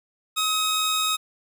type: tone pair together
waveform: sawtooth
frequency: 1271 / 3730 Hz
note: D#6 / A#7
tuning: +36 / 0 cents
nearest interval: octave + perfect fifth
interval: 1864 cents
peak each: -21 / -21 dBFS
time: 0.36-1.17 s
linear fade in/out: 20 ms
effects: none